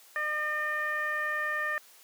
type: tone with low-pass filter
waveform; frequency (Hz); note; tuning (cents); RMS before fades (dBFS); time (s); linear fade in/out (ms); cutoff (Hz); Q
15% pulse; 605; D#5; -49; -31; 0.16-1.78; 0; 1700; 6.1
effects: white hiss -56 dBFS RMS until 2.03 s + high-pass 400 Hz 12 dB/octave